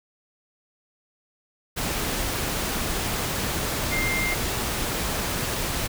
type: tone in noise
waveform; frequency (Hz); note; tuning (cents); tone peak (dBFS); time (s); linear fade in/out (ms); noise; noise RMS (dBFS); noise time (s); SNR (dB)
sine; 2100; C7; +6; -25; 3.91-4.35; 20; pink; -27; 1.76-5.88; -1
effects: none